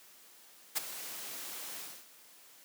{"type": "noise with ADSR envelope", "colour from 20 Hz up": "white", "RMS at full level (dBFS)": -29, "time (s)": [0.75, 2.07], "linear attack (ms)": 23, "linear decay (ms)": 15, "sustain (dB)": -14, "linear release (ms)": 280, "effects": ["white hiss -58 dBFS RMS until 2.64 s", "high-pass 200 Hz 12 dB/octave"]}